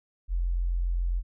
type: tone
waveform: sine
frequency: 43.65 Hz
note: F1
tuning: in tune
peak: -24 dBFS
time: 0.28-1.23 s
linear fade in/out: 50 ms
effects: none